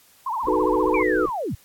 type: tone with vibrato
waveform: sine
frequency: 968 Hz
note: B5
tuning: 35 cents flat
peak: -23 dBFS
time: 0.26-1.03 s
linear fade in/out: 5 ms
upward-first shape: triangle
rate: 15 Hz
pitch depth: 240 cents each way
type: noise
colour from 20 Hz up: brown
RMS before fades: -40 dBFS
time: 0.43-1.3 s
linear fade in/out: 2 ms
type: chord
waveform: sine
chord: B dominant seventh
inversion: first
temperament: equal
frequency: 311.1 / 370 / 440 / 493.9 Hz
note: D#4 / F#4 / A4 / B4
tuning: 0 / 0 / 0 / 0 cents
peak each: -24 dBFS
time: 0.47-1.26 s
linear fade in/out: 5 ms
type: linear sweep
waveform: sine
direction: down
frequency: 2409 to 61.4 Hz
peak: -24 dBFS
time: 0.94-1.55 s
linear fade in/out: 5 ms
effects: white hiss -55 dBFS RMS until 1.64 s + AAC 64 kbps